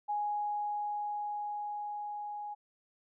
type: tone with level ramp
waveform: sine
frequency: 830.6 Hz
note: G#5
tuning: in tune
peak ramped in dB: -30 to -38 dBFS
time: 0.08-2.55 s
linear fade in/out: 20 ms
effects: none